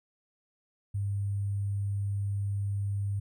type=tone with sample-and-hold; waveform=sine; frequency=100 Hz; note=G2; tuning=35 cents sharp; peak=-28 dBFS; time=0.94-3.2 s; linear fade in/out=10 ms; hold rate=8820 Hz; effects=none